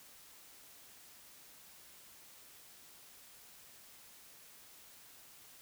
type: silence
effects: white hiss -58 dBFS RMS until 5.61 s